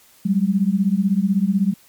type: beating tone pair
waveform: sine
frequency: 187.6 / 203.6 Hz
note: F#3 / G#3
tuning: +24 / -34 cents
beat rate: 16 Hz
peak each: -18 dBFS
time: 0.25-1.74 s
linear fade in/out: 10 ms
effects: white hiss -52 dBFS RMS until 1.88 s + MP3 96 kbps